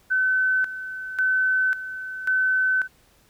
sine tone with tremolo, 1520 Hz, F#6, 46 cents sharp, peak -18 dBFS, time 0.1-2.88 s, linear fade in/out 20 ms, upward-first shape square, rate 0.92 Hz, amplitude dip 75%, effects pink hiss -59 dBFS RMS until 3.29 s

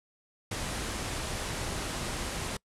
pink low-pass noise, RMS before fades -35 dBFS, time 0.51-2.57 s, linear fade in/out 5 ms, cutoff 11000 Hz, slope 48 dB/octave, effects noise-tail reverb RT60 0.1 s tail -25 dB re dry

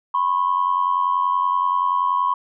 sine tone pair together, 995 / 1085.5 Hz, B5 / C#6, +13 / -37 cents, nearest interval major second, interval 150 cents, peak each -19 dBFS, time 0.14-2.34 s, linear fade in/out 5 ms, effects tanh soft clip ceiling -10 dBFS

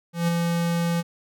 square tone with ADSR envelope, 170 Hz, F3, 46 cents flat, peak -19 dBFS, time 0.13-1.03 s, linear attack 150 ms, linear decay 12 ms, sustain -3 dB, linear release 34 ms, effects none

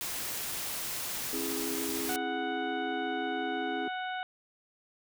white noise, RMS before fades -36 dBFS, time 0.01-2.16 s, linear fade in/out 0 ms
triangle chord, C augmented, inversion none, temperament equal with one note detuned, 265.7 / 329.6 / 415.3 Hz, C4 / E4 / G#4, +27 / 0 / 0 cents, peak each -36 dBFS, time 1.33-3.88 s, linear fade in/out 2 ms
harmonic tone, 740 Hz, F#5, in tune, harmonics 1 / 2 / 3 / 4 / 5, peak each -35 / -38 / -46 / -46 / -48 dBFS, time 2.09-4.23 s, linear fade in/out 0 ms
effects none

